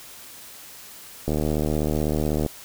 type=click train; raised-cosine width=2 ms; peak=-11 dBFS; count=91; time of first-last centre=1.28-2.463 s; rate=76.1 Hz; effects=white hiss -43 dBFS RMS until 2.64 s